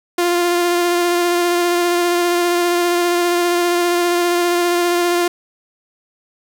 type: tone with vibrato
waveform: sawtooth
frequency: 349.2 Hz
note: F4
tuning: in tune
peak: -10 dBFS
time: 0.18-5.28 s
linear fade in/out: 5 ms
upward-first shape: sine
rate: 15 Hz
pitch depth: 15 cents each way
effects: 8-bit

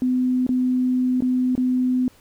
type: tone with dropouts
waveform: sine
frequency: 253.2 Hz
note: B3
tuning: 43 cents sharp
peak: -17 dBFS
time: 0.02-2.08 s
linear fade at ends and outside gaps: 1 ms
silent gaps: 0.466-0.491 / 1.206-1.222 / 1.553-1.578 s
effects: pink hiss -54 dBFS RMS until 2.2 s

